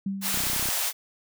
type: tone with exponential decay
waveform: sine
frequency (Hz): 195.4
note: G3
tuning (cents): -5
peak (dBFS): -24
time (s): 0.06-0.71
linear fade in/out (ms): 5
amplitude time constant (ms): 140
type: high-pass noise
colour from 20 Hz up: white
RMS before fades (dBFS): -27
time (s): 0.21-0.93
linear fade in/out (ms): 50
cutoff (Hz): 550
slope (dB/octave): 24
type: clicks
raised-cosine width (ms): 3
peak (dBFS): -24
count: 12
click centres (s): 0.343 / 0.374 / 0.405 / 0.437 / 0.469 / 0.5 / 0.533 / 0.563 / 0.596 / 0.627 / 0.657 / 0.688
effects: none